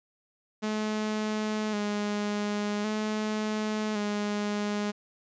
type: tone with vibrato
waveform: sawtooth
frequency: 210.8 Hz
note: G#3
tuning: 26 cents sharp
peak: -24 dBFS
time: 0.62-4.92 s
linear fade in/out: 20 ms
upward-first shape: square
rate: 0.45 Hz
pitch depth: 30 cents each way
effects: resampled to 16000 Hz + 11-bit